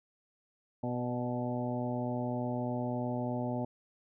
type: harmonic tone with a mistuned harmonic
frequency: 123.3 Hz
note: B2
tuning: 2 cents flat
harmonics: 1 / 2 / 3 / 4 / 5 / 6 / 7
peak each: -37 / -35 / -43 / -44 / -39 / -44 / -43 dBFS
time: 0.83-3.65 s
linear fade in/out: 5 ms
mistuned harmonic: 5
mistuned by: -23 cents
effects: none